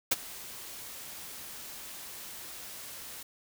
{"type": "noise with ADSR envelope", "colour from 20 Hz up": "white", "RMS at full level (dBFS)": -23, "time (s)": [0.11, 3.23], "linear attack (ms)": 9, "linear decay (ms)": 27, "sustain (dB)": -21, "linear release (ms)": 5, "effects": []}